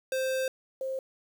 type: tone pair in turn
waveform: square / sine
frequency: 523.3 / 529.4 Hz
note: C5 / C5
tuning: 0 / +20 cents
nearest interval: unison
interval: 20 cents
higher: second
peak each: -28 / -30 dBFS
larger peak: first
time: 0.12-0.48 / 0.81-0.99 s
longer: first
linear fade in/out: 2 ms
effects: 9-bit